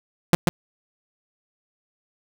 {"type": "tone with echo", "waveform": "sawtooth", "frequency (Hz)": 173, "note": "F3", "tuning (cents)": -16, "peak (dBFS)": -8, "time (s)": [0.33, 0.35], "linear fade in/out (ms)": 0, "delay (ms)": 140, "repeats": 1, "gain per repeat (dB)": -3, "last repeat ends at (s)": 0.49, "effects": []}